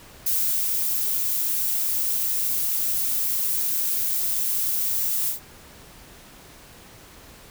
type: noise with ADSR envelope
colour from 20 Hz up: violet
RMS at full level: -22 dBFS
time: 0.26-5.4 s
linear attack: 7 ms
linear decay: 410 ms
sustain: -2 dB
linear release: 120 ms
effects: pink hiss -47 dBFS RMS until 7.5 s